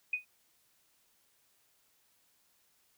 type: tone with exponential decay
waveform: sine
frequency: 2489 Hz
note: D#7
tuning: in tune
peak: -26 dBFS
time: 0.13-0.25 s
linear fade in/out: 5 ms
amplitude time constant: 26 ms
effects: white hiss -71 dBFS RMS until 2.97 s